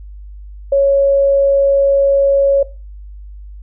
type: tone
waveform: sine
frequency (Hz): 554.4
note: C#5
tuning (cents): 0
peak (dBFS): -8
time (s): 0.72-2.63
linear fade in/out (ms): 5
effects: noise-tail reverb RT60 0.3 s tail -17 dB re dry + added 50 Hz sine -30 dBFS peak until 3.62 s